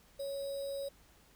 sine tone with sample-and-hold, 554.4 Hz, C#5, in tune, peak -36 dBFS, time 0.19-0.89 s, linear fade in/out 10 ms, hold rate 4410 Hz, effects added 50 Hz sine -68 dBFS peak until 1.35 s + pink hiss -64 dBFS RMS until 1.35 s

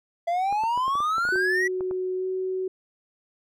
triangle exponential sweep, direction up, 670 to 1972 Hz, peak -20 dBFS, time 0.27-1.68 s, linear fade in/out 10 ms
clicks, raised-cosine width 1 ms, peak -24 dBFS, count 12, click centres 0.526 / 0.637 / 0.776 / 0.88 / 0.954 / 1.004 / 1.182 / 1.252 / 1.289 / 1.358 / 1.808 / 1.911 s
sine tone with pitch glide, 370 to 374.3 Hz, F#4 to F#4, 0 to +20 cents, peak -25 dBFS, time 1.32-2.68 s, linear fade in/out 5 ms, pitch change +20 cents, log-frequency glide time 2.16-2.26 s
effects none

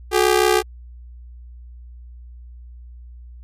sawtooth ring-modulated tone, 397.6 Hz, G4, 25 cents sharp, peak -7 dBFS, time 0.11-0.63 s, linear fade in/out 50 ms, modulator 33 Hz, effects added 60 Hz sine -37 dBFS peak until 3.43 s + resampled to 32000 Hz

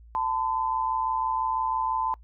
sine tone pair together, 889 / 1015 Hz, A5 / B5, +18 / +47 cents, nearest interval major second, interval 229 cents, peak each -27 dBFS, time 0.15-2.14 s, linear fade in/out 0 ms, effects noise-tail reverb RT60 0.1 s tail -24 dB re dry + added 57 Hz sine -47 dBFS peak until 2.23 s

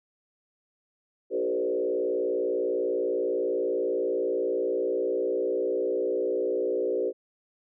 sine tone with frequency modulation, 440 Hz, A4, in tune, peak -24 dBFS, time 1.3-7.13 s, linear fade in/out 50 ms, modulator 60.1 Hz, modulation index 1.6, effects none

